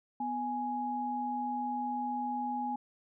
sine tone pair together, 248.4 / 833 Hz, B3 / G#5, +10 / +5 cents, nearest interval octave + major sixth, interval 2095 cents, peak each -37 / -33 dBFS, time 0.2-2.76 s, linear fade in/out 5 ms, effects none

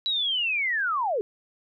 sine linear sweep, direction down, 3951 to 384.7 Hz, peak -23 dBFS, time 0.06-1.21 s, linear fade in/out 0 ms, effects none

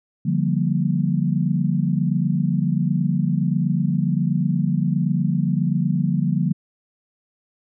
sine chord, G minor seventh, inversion second, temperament equal with one note detuned, 146.83 / 174.61 / 196 / 234 Hz, D3 / F3 / G3 / Bb3, 0 / 0 / 0 / +7 cents, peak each -22 / -21 / -25 / -26 dBFS, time 0.25-6.53 s, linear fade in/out 10 ms, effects none

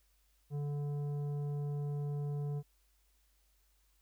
sine tone with tanh clipping, 145 Hz, D3, 22 cents flat, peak -36 dBFS, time 0.5-2.63 s, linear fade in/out 50 ms, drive 10 dB, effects added 50 Hz sine -70 dBFS peak until 4.01 s + white hiss -75 dBFS RMS until 4.01 s

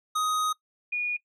square / sine tone pair in turn, 1252 / 2447 Hz, D#6 / D#7, +10 / -29 cents, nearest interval octave, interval 1161 cents, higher second, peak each -25 dBFS, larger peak neither, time 0.15-0.53 / 0.92-1.17 s, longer first, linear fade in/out 10 ms, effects noise-tail reverb RT60 0.1 s tail -21 dB re dry + low-pass 12000 Hz 12 dB/octave

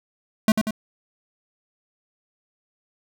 square tone with echo, 216.8 Hz, A3, 25 cents flat, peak -14 dBFS, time 0.48-0.52 s, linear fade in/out 2 ms, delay 94 ms, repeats 2, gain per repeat -5 dB, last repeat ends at 0.708 s, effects none

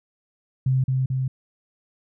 sine tone with echo, 130.81 Hz, C3, in tune, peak -17 dBFS, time 0.66-0.84 s, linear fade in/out 5 ms, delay 220 ms, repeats 2, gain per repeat -2 dB, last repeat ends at 1.28 s, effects none

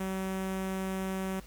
sawtooth tone with notch filter, 190 Hz, F#3, 46 cents sharp, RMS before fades -34 dBFS, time 0-1.4 s, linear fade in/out 5 ms, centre 4400 Hz, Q 1.4, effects added 50 Hz sine -49 dBFS peak until 1.46 s + pink hiss -55 dBFS RMS until 1.46 s

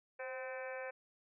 harmonic tone with a mistuned harmonic, 256.7 Hz, C4, 33 cents flat, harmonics 2 / 3 / 4 / 5 / 6 / 7 / 8 / 9 / 10, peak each -43 / -51 / -54 / -58 / -50 / -51 / -61 / -52 / -58 dBFS, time 0.19-0.91 s, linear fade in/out 10 ms, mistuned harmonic 2, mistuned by +35 cents, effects none

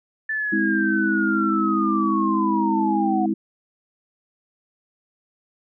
sine linear sweep, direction down, 1760 to 725 Hz, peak -22 dBFS, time 0.29-3.26 s, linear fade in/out 5 ms
sine chord, Ab augmented, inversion none, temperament just, 207.7 / 259.6 / 324.5 Hz, Ab3 / C4 / E4, 0 / -13 / -27 cents, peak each -23 / -27 / -22 dBFS, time 0.52-3.34 s, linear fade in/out 10 ms
effects none

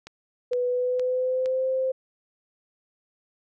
click train, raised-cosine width 0.2 ms, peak -23 dBFS, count 4, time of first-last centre 0.07-1.459 s, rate 2.16 Hz
sine tone with pitch glide, 493.9 to 522.4 Hz, B4 to C5, 0 to -3 cents, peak -22 dBFS, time 0.51-1.92 s, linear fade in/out 10 ms, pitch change +97 cents, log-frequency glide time 0.67-1.67 s
effects none

